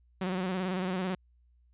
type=tone with vibrato; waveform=sawtooth; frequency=185 Hz; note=F#3; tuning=in tune; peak=-26 dBFS; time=0.21-1.15 s; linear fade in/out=5 ms; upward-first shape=square; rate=18 Hz; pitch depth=46 cents each way; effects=added 60 Hz sine -61 dBFS peak until 1.73 s + resampled to 8000 Hz